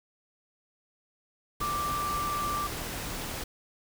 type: tone in noise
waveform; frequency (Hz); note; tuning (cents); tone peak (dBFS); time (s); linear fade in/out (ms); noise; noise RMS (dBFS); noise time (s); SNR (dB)
sine; 1174.7; D6; 0; -29; 1.61-2.67; 5; pink; -36; 1.6-3.44; +4
effects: none